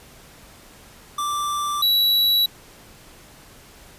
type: tone pair in turn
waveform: square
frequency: 1174.7 / 3918 Hz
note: D6 / B7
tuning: 0 / -15 cents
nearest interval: octave + major sixth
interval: 2085 cents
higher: second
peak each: -23 / -16 dBFS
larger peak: second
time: 1.18-1.82 / 1.82-2.46 s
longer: neither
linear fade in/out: 5 ms
effects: pink hiss -47 dBFS RMS until 3.98 s + resampled to 32000 Hz